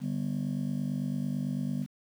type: chord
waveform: sine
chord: G major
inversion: second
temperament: just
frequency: 147 / 196 / 245 Hz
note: D3 / G3 / B3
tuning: +2 / 0 / -14 cents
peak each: -32 dBFS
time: 0-1.87 s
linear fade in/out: 50 ms
effects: tanh soft clip ceiling -24 dBFS + 9-bit